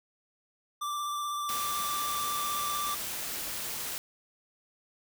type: tone with vibrato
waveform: square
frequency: 1174.7 Hz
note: D6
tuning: in tune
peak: -32 dBFS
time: 0.81-2.95 s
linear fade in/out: 10 ms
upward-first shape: square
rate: 16 Hz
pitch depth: 13 cents each way
type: noise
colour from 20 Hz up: white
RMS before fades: -36 dBFS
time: 1.49-3.98 s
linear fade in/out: 0 ms
effects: none